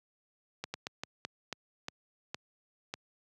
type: slowing click train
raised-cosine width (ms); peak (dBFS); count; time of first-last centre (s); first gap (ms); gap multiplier
0.2; -19; 9; 0.64-2.94; 100; 1.29
effects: high-pass 100 Hz 12 dB/octave